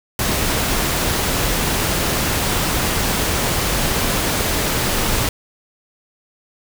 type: noise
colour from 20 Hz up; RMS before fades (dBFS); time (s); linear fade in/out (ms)
pink; -19; 0.19-5.29; 2
effects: none